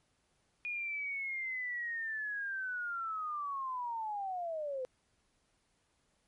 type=linear sweep; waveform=sine; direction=down; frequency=2453 to 500 Hz; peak=-35 dBFS; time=0.65-4.85 s; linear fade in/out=0 ms; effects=pink hiss -75 dBFS RMS until 6.27 s + MP3 48 kbps